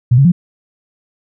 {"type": "tone with pitch steps", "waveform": "sine", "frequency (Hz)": [122, 137.7, 175.5], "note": ["B2", "C#3", "F3"], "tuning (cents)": [-21, -11, 9], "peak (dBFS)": -5, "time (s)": [0.11, 0.32], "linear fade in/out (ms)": 10, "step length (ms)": 70, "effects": []}